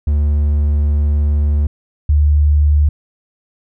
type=tone pair in turn; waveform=triangle / sine; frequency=73.42 / 74.02 Hz; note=D2 / D2; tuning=0 / +14 cents; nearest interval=unison; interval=14 cents; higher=second; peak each=-9 / -8 dBFS; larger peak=second; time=0.07-1.67 / 2.09-2.89 s; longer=first; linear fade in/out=5 ms; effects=none